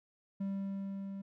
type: tone with level ramp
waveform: triangle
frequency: 196 Hz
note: G3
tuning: in tune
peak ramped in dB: -31 to -38 dBFS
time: 0.4-1.22 s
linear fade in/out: 10 ms
effects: none